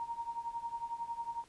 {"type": "tone with tremolo", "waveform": "sine", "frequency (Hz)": 932.3, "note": "A#5", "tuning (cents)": 0, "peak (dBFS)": -33, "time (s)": [0, 1.44], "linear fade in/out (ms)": 0, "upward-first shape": "triangle", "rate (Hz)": 11, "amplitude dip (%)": 90, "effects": ["pink hiss -63 dBFS RMS until 1.48 s", "resampled to 24000 Hz"]}